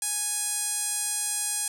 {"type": "tone with band-pass filter", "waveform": "sawtooth", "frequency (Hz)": 830.6, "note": "G#5", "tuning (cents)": 0, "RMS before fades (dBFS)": -29, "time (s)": [0.02, 1.68], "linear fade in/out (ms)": 2, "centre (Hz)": 8800, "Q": 3.6, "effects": []}